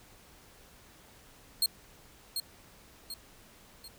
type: tone with echo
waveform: sawtooth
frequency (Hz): 4245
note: C8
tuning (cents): +24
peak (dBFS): -21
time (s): 1.62-1.66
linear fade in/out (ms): 2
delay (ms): 740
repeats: 3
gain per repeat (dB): -7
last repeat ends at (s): 3.88
effects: pink hiss -57 dBFS RMS until 3.98 s